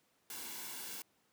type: noise with comb filter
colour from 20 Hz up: white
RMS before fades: -45 dBFS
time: 0.3-1.02 s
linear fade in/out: 2 ms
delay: 1.6 ms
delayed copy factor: -0.55
effects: pink hiss -74 dBFS RMS until 1.32 s + high-pass 150 Hz 12 dB/octave